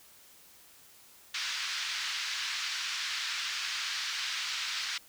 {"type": "band-pass noise", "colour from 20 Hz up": "white", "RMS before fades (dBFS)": -35, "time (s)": [1.34, 4.98], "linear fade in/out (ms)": 5, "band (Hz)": [1300, 5200], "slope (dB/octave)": 24, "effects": ["white hiss -57 dBFS RMS until 5.08 s"]}